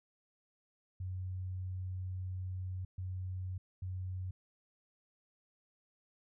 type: tone bursts at uneven times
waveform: sine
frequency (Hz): 92.5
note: F#2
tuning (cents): 0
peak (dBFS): -37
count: 3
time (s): 1-2.85 / 2.98-3.58 / 3.82-4.31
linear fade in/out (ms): 5
effects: none